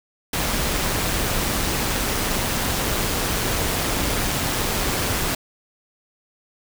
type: noise with amplitude modulation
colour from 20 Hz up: pink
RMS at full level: -21 dBFS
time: 0.33-5.35 s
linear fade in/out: 5 ms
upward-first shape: sine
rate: 195 Hz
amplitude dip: 40%
effects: none